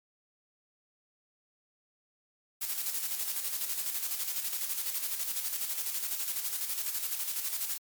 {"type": "noise with tremolo", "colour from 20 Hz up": "blue", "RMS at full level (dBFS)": -32, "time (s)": [2.61, 7.78], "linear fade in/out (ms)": 10, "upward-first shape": "square", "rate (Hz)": 12, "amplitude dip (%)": 45, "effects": ["MP3 96 kbps"]}